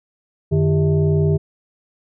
sine tone with frequency modulation, 153.4 Hz, D#3, 24 cents flat, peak -13 dBFS, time 0.51-1.38 s, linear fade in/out 20 ms, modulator 246 Hz, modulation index 1, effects none

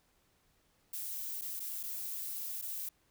violet noise with dropouts, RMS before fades -40 dBFS, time 0.93-2.89 s, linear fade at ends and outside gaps 5 ms, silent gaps 1.413-1.417 / 1.596-1.601 / 1.831-1.835 / 2.615-2.622 s, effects pink hiss -72 dBFS RMS until 3.1 s

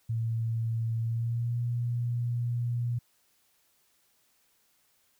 sine tone with pitch glide, 114 to 119.88 Hz, A#2 to A#2, -38 to +49 cents, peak -27 dBFS, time 0.09-2.99 s, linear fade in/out 10 ms, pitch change +87 cents, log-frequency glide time 1.01-1.6 s, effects white hiss -69 dBFS RMS until 5.19 s

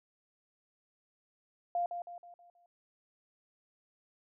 sine tone with echo, 698.5 Hz, F5, in tune, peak -29 dBFS, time 1.75-1.86 s, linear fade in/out 2 ms, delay 160 ms, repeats 5, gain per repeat -7 dB, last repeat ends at 2.66 s, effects none

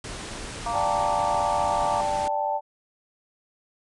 pink low-pass noise, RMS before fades -36 dBFS, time 0.04-2.28 s, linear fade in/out 2 ms, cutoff 10000 Hz, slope 96 dB/octave
harmonic tone, 233.1 Hz, A#3, in tune, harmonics 3 / 4 / 5, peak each -29 / -30 / -31 dBFS, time 0.66-2.01 s, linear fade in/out 2 ms
sine chord, D suspended fourth, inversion none, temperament equal, 587.3 / 784 / 880 Hz, D5 / G5 / A5, 0 / 0 / 0 cents, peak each -29 / -28 / -26 dBFS, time 0.72-2.61 s, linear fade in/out 50 ms
effects none

